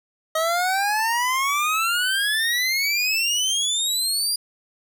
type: exponential sweep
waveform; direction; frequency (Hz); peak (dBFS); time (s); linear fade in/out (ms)
25% pulse; up; 628 to 4859; -16; 0.35-4.36; 5
effects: none